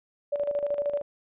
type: tone with tremolo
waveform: sine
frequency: 577 Hz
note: D5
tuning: 31 cents flat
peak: -23 dBFS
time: 0.32-1.02 s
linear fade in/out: 10 ms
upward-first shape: square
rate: 13 Hz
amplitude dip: 60%
effects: resampled to 8000 Hz